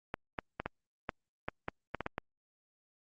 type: clicks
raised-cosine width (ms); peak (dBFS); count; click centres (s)
0.5; -19; 11; 0.141 / 0.388 / 0.6 / 0.66 / 1.092 / 1.485 / 1.684 / 1.947 / 2.007 / 2.064 / 2.181
effects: Opus 48 kbps